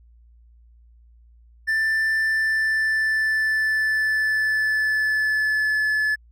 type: tone with pitch glide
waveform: triangle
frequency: 1772 to 1725.5 Hz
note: A6 to A6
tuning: +12 to -34 cents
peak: -17 dBFS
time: 1.67-6.16 s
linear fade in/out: 20 ms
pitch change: -46 cents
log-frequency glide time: 2.2-5.8 s
effects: added 58 Hz sine -49 dBFS peak until 6.31 s